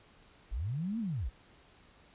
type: linear two-way sweep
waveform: sine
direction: up then down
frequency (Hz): 38.01 to 237.5 to 38.01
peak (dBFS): -32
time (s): 0.51-1.3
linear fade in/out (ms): 20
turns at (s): 0.99
effects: pink hiss -61 dBFS RMS until 2.14 s + resampled to 8000 Hz